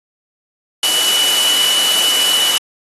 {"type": "tone in noise", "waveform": "sine", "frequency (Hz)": 2960, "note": "F#7", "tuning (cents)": 0, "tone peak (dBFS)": -14, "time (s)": [0.83, 2.58], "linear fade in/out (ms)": 2, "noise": "white", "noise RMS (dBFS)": -17, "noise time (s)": [0.83, 2.58], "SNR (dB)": 0, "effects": ["high-pass 300 Hz 12 dB/octave", "AAC 32 kbps"]}